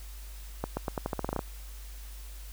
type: accelerating click train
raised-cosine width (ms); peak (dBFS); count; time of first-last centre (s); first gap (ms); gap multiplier
1; -16; 12; 0.64-1.392; 130; 0.86
effects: added 50 Hz sine -41 dBFS peak until 2.52 s + white hiss -52 dBFS RMS until 2.52 s